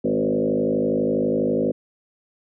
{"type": "tone with frequency modulation", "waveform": "sine", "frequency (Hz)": 371.2, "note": "F#4", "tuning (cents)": 6, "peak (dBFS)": -18, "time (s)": [0.04, 1.72], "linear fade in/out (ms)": 10, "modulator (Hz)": 52.2, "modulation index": 3.5, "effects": []}